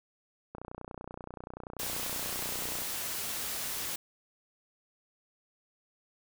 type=click train; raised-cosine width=1 ms; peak=-27 dBFS; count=70; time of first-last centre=0.55-2.82 s; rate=30.4 Hz
type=noise; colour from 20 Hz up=white; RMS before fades=-36 dBFS; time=1.79-3.96 s; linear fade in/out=5 ms
effects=none